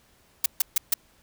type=noise bursts; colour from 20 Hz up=blue; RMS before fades=-20 dBFS; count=4; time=0.44-0.94 s; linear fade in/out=5 ms; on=20 ms; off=140 ms; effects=pink hiss -61 dBFS RMS until 1.22 s